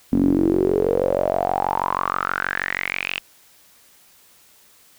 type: tone with band-pass filter sweep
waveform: sawtooth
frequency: 46.25 Hz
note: F#1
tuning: in tune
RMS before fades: -21 dBFS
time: 0.12-3.2 s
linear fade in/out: 0 ms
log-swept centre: 250 to 2800 Hz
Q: 7.9
effects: white hiss -53 dBFS RMS until 4.98 s